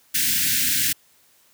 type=band-stop noise; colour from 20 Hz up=white; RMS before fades=-21 dBFS; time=0.14-0.93 s; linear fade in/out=10 ms; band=300 to 1500 Hz; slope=96 dB/octave; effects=white hiss -58 dBFS RMS until 1.53 s + high-pass 60 Hz 12 dB/octave

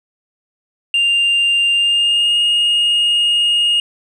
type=tone with pitch glide; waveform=sine; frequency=2794 to 2854 Hz; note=F7 to F7; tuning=0 to +37 cents; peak=-9 dBFS; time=0.94-3.8 s; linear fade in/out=2 ms; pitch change=+37 cents; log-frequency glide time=1.74-2.37 s; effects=tanh soft clip ceiling -10 dBFS

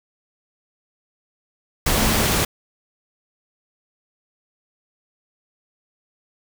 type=tone in noise; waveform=sine; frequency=220 Hz; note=A3; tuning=in tune; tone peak=-24 dBFS; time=1.96-2.22 s; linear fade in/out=5 ms; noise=pink; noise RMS=-19 dBFS; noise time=1.86-2.45 s; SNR=-8 dB; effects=none

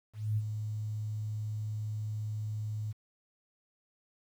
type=tone with ADSR envelope; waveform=sine; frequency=107.2 Hz; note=A2; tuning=45 cents flat; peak=-26 dBFS; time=0.13-2.93 s; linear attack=240 ms; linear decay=43 ms; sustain=-7 dB; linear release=20 ms; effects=10-bit

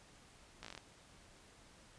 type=slowing click train; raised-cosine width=0.2 ms; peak=-30 dBFS; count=8; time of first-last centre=0.63-0.777 s; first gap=16 ms; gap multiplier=1.09; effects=pink hiss -62 dBFS RMS until 1.98 s + resampled to 22050 Hz

